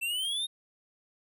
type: exponential sweep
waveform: square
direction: up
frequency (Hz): 2661 to 3729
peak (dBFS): -30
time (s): 0.01-0.47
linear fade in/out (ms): 20
effects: none